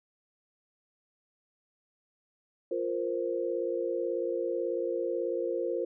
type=chord; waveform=sine; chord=F suspended fourth; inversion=none; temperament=just; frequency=349.2 / 465.6 / 523.8 Hz; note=F4 / Bb4 / C5; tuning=0 / -2 / +2 cents; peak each=-33 dBFS; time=2.71-5.85 s; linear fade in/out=5 ms; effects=none